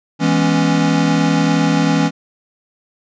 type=chord; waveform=square; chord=C# minor seventh; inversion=first; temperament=equal; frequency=164.81 / 207.7 / 246.9 / 277.2 Hz; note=E3 / G#3 / B3 / C#4; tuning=0 / 0 / 0 / 0 cents; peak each=-17 / -21 / -22 / -17 dBFS; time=0.19-2.11 s; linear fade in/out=50 ms; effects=resampled to 16000 Hz